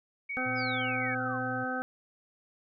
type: tone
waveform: sine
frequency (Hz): 2243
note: C#7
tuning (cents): +20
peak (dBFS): -33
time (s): 0.29-1.15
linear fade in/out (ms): 10
type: harmonic tone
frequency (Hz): 255.9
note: C4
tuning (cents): -38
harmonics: 1 / 2 / 3 / 5 / 6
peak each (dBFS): -36 / -38 / -37 / -39 / -35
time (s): 0.37-1.82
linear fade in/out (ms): 0
type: tone with pitch glide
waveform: sine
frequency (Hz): 117.7 to 120.94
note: A#2 to B2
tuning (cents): +17 to -36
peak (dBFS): -39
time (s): 0.45-1.65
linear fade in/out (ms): 20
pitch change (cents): +47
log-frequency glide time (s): 0.83-1.3
type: exponential sweep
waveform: sine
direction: down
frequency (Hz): 5270 to 987.8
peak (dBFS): -39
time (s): 0.55-1.4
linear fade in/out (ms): 50
effects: none